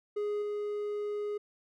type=tone with level steps; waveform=triangle; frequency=415.3 Hz; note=G#4; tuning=in tune; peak=-28 / -30 dBFS; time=0.16-1.38 s; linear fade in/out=10 ms; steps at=0.42 s; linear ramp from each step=2 ms; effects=none